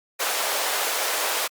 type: high-pass noise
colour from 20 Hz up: pink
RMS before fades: -25 dBFS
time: 0.19-1.48 s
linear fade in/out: 20 ms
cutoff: 500 Hz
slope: 24 dB/octave
effects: Opus 48 kbps